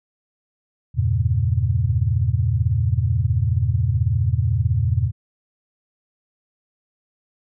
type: chord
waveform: sine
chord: E diminished seventh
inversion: none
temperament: equal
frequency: 82.41 / 98 / 116.54 / 138.59 Hz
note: E2 / G2 / Bb2 / Db3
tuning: 0 / 0 / 0 / 0 cents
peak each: -22 / -22 / -20 / -26 dBFS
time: 0.94-5.12 s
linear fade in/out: 50 ms
effects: none